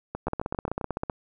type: two click trains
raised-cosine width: 1 ms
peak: -17 / -14 dBFS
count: 6 / 14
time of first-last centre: 0.15-0.812 / 0.27-1.098 s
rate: 7.55 / 15.7 Hz
effects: none